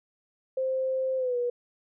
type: tone with pitch glide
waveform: sine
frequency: 523.3 to 485.4 Hz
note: C5 to B4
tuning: 0 to -30 cents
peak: -25 dBFS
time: 0.57-1.5 s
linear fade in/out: 5 ms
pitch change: -130 cents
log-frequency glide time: 1.17-1.37 s
effects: none